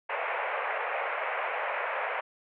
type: band-pass noise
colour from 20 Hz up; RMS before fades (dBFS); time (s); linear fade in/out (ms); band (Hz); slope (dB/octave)
pink; -32; 0.09-2.21; 10; 500 to 2500; 48
effects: none